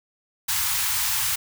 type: band-stop noise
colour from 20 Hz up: white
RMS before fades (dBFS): -24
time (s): 0.48-1.36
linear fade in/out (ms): 10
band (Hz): 140 to 790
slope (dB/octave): 96
effects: none